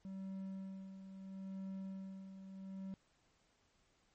triangle tone with tremolo, 191.9 Hz, G3, 37 cents flat, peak -40 dBFS, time 0.05-2.94 s, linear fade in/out 0 ms, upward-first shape sine, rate 0.75 Hz, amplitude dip 60%, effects pink hiss -75 dBFS RMS until 4.14 s + MP3 32 kbps

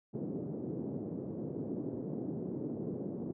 white band-pass noise, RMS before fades -39 dBFS, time 0.13-3.33 s, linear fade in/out 20 ms, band 130 to 390 Hz, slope 24 dB/octave, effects none

